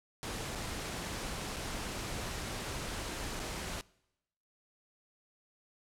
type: noise with dropouts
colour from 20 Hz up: pink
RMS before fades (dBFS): -39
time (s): 0.23-3.81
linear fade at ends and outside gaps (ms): 0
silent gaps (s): 0.55-0.555 / 1.562-1.566 / 3.394-3.399
effects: noise-tail reverb RT60 0.9 s tail -24 dB re dry + low-pass 10000 Hz 12 dB/octave